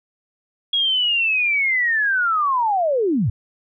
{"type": "linear sweep", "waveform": "sine", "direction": "down", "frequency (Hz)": [3325, 85.7], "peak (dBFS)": -16, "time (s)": [0.73, 3.3], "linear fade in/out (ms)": 5, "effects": []}